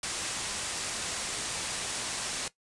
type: low-pass noise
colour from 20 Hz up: white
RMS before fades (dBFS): -35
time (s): 0.03-2.48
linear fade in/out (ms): 2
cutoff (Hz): 9600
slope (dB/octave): 48
effects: noise-tail reverb RT60 0.1 s tail -17 dB re dry + resampled to 24000 Hz